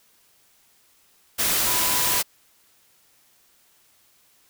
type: tone in noise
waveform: sine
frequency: 994 Hz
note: B5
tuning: 11 cents sharp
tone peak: -31 dBFS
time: 1.66-2.2 s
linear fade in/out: 20 ms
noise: white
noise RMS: -22 dBFS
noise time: 1.38-2.23 s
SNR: -12 dB
effects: white hiss -60 dBFS RMS until 4.49 s